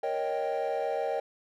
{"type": "chord", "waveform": "triangle", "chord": "Eb dominant seventh", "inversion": "second", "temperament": "equal with one note detuned", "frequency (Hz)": [468.3, 554.4, 622.3, 784], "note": ["Bb4", "Db5", "Eb5", "G5"], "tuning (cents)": [8, 0, 0, 0], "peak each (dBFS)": -31, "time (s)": [0.03, 1.2], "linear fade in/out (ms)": 5, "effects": ["tanh soft clip ceiling -20 dBFS"]}